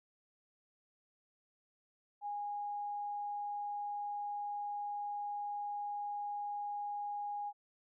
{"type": "tone", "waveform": "sine", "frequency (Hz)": 822, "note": "G#5", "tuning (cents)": -18, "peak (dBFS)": -37, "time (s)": [2.21, 7.53], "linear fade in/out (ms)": 50, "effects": []}